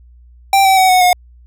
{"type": "tone with pitch steps", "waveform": "square", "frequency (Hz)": [784, 767.9, 752.1, 736.6, 721.4], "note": ["G5", "G5", "F#5", "F#5", "F#5"], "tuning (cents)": [0, -36, 28, -8, -44], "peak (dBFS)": -8, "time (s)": [0.53, 1.13], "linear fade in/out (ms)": 2, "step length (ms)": 120, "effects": ["added 60 Hz sine -40 dBFS peak until 1.46 s"]}